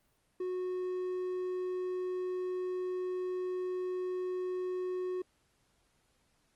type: tone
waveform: triangle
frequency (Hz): 366.2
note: F#4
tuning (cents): -18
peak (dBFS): -31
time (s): 0.4-5.22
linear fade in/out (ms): 5
effects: pink hiss -73 dBFS RMS until 6.55 s + Opus 32 kbps